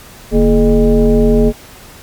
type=tone with frequency modulation; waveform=sine; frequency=232.1 Hz; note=A#3; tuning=7 cents flat; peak=-6 dBFS; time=0.31-1.53 s; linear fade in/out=50 ms; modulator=190 Hz; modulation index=1.4; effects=pink hiss -37 dBFS RMS until 2.02 s + MP3 96 kbps